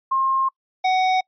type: tone pair in turn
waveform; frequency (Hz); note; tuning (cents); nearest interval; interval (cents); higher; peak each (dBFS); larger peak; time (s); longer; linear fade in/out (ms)
sine / square; 1066 / 746.9; C6 / F#5; +32 / +16; tritone; 616; first; -17; neither; 0.11-0.49 / 0.84-1.21; first; 10
effects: noise-tail reverb RT60 0.1 s tail -26 dB re dry + resampled to 11025 Hz